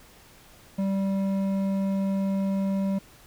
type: tone with hard clipping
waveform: triangle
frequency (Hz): 194.7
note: G3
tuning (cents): -12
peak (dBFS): -25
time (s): 0.78-2.99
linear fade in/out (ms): 10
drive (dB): 12
effects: pink hiss -53 dBFS RMS until 3.26 s